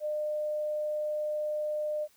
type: tone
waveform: sine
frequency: 604 Hz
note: D5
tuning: 48 cents sharp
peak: -29 dBFS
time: 0-2.08 s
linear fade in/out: 50 ms
effects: white hiss -64 dBFS RMS until 2.16 s